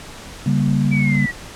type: chord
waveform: sine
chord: G diminished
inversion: second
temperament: just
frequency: 141.12 / 196 / 235.2 Hz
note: Db3 / G3 / Bb3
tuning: +31 / 0 / +16 cents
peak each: -17 / -19 / -21 dBFS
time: 0.46-1.26 s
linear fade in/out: 5 ms
type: exponential sweep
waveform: sine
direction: down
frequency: 2326 to 1909 Hz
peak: -21 dBFS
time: 0.91-1.32 s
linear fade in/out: 20 ms
effects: pink hiss -36 dBFS RMS until 1.55 s + low-pass 9000 Hz 12 dB/octave